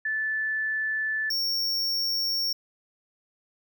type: tone pair in turn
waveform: sine / square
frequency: 1748 / 5502 Hz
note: A6 / F8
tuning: -12 / -27 cents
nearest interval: octave + minor sixth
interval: 1985 cents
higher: second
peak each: -25 dBFS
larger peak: neither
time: 0.05-1.3 / 1.3-2.53 s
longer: first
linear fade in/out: 5 ms
effects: none